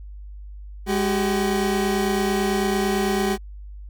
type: tone pair together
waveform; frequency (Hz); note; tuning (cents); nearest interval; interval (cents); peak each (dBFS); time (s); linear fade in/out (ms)
30% pulse; 204.7 / 380.4; G#3 / F#4; -25 / +48; major seventh; 1073; -20; 0.86-3.38; 50
effects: added 50 Hz sine -35 dBFS peak until 3.89 s